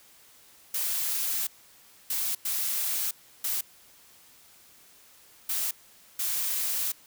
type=noise bursts at uneven times; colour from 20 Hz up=blue; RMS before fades=-29 dBFS; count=6; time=0.74-1.47 / 2.1-2.35 / 2.45-3.11 / 3.44-3.61 / 5.49-5.71 / 6.19-6.92 s; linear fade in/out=5 ms; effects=white hiss -56 dBFS RMS until 7.06 s